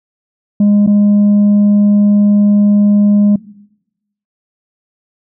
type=tone with dropouts; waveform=sine; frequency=205.4 Hz; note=G#3; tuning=19 cents flat; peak=-3 dBFS; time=0.6-3.36 s; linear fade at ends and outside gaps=5 ms; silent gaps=0.865-0.873 s; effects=noise-tail reverb RT60 0.9 s tail -21 dB re dry + tanh soft clip ceiling -5 dBFS